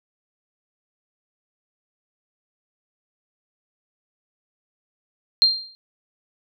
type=tone with exponential decay; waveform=sine; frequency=4186 Hz; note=C8; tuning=in tune; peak=-9 dBFS; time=5.42-5.75 s; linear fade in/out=0 ms; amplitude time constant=71 ms; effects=none